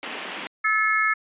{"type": "band-pass noise", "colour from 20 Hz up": "white", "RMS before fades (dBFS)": -34, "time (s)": [0.03, 0.47], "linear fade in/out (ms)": 0, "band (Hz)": [190, 3300], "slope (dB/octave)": 48}
{"type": "harmonic tone", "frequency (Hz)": 432.9, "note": "A4", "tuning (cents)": -28, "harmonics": [3, 4, 5], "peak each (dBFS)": [-23, -23, -23], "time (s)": [0.64, 1.14], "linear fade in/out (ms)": 10}
{"effects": ["resampled to 8000 Hz"]}